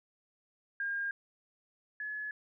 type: tone pair in turn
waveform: sine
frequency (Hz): 1613 / 1704.1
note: G6 / G#6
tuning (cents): +49 / +44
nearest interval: minor second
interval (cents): 95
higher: second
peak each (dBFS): -32 / -36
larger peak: first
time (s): 0.8-1.11 / 2-2.31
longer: neither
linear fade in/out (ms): 2
effects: none